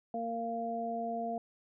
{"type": "harmonic tone", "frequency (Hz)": 230.9, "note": "A#3", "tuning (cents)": -16, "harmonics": [1, 2, 3], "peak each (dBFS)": [-39, -41, -35], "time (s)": [0.14, 1.38], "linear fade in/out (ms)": 2, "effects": []}